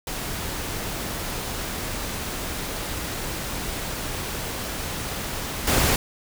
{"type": "noise with level steps", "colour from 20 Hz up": "pink", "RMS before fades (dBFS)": [-30, -20], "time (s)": [0.07, 5.96], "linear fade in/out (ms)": 2, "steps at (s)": 5.67, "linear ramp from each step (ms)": 5, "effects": []}